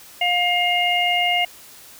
harmonic tone, 709 Hz, F5, 26 cents sharp, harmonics 1 / 3 / 4, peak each -21 / -21 / -21 dBFS, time 0.21-1.45 s, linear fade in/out 5 ms, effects white hiss -44 dBFS RMS until 1.99 s

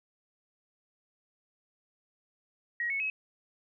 sine tone with pitch steps, 1897 / 2204 / 2562 Hz, A#6 / C#7 / E7, +30 / -11 / -50 cents, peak -29 dBFS, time 2.8-3.1 s, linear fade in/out 2 ms, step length 100 ms, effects none

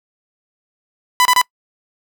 sawtooth tone bursts, 997 Hz, B5, 16 cents sharp, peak -6 dBFS, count 3, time 1.2-1.414 s, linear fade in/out 0 ms, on 52 ms, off 29 ms, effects noise-tail reverb RT60 0.1 s tail -25 dB re dry

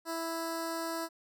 10% pulse tone with notch filter, 329.6 Hz, E4, in tune, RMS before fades -36 dBFS, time 0.05-1.09 s, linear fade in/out 50 ms, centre 2300 Hz, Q 1.2, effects none

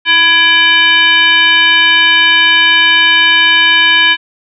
sine tone with frequency modulation, 2349 Hz, D7, in tune, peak -5 dBFS, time 0.05-4.17 s, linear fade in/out 50 ms, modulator 678 Hz, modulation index 1.5, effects none

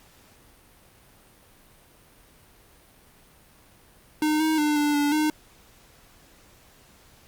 square tone with pitch steps, 306 / 314.8 / 299.2 / 294.7 / 290.4 / 306.2 Hz, D#4 / D#4 / D4 / D4 / D4 / D#4, -29 / +20 / +32 / +6 / -19 / -28 cents, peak -21 dBFS, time 4.22-5.3 s, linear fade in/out 2 ms, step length 180 ms, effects pink hiss -55 dBFS RMS until 7.27 s + Opus 48 kbps

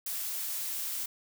blue noise, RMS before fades -35 dBFS, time 0.06-1.06 s, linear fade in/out 5 ms, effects none

